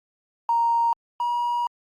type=tone pair in turn; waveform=triangle; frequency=932.3 / 958.5 Hz; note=A#5 / A#5; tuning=0 / +48 cents; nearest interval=unison; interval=48 cents; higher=second; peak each=-14 / -19 dBFS; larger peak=first; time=0.49-0.93 / 1.2-1.67 s; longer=second; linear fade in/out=2 ms; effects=tanh soft clip ceiling -16 dBFS + Opus 48 kbps